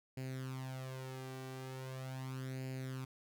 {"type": "tone with flanger", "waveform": "sawtooth", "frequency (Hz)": 130.81, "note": "C3", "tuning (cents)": 0, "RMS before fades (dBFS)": -44, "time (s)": [0.17, 3.05], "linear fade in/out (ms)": 5, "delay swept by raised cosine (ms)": [0.42, 2.62], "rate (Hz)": 0.4, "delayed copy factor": 0.7, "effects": []}